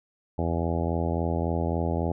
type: harmonic tone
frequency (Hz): 83.6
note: E2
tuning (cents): +25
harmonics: 1 / 2 / 3 / 4 / 5 / 6 / 7 / 8 / 9 / 10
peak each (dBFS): -28 / -31 / -33 / -34 / -35 / -36 / -36 / -37 / -38 / -38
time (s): 0.38-2.12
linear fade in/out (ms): 5
effects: none